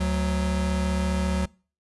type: tone pair together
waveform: square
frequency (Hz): 73.3 / 185.01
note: D2 / F#3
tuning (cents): -3 / 0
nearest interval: octave + major third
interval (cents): 1603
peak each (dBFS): -26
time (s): 0-1.46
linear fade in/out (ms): 10
effects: noise-tail reverb RT60 0.4 s tail -25 dB re dry + resampled to 24000 Hz